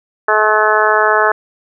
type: harmonic tone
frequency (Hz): 214.4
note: A3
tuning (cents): -45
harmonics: 2 / 3 / 4 / 5 / 6 / 7 / 8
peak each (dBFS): -17 / -17 / -17 / -17 / -17 / -17 / -17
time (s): 0.28-1.32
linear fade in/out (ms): 5
effects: none